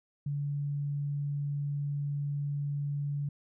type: tone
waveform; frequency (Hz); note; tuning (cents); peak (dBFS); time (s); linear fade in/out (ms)
sine; 143.6; D3; -39; -30; 0.26-3.29; 5
effects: none